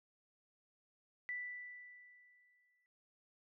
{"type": "tone with exponential decay", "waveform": "sine", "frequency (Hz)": 1975.5, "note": "B6", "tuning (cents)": 0, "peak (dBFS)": -38, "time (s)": [1.29, 2.86], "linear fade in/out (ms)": 0, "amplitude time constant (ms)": 340, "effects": []}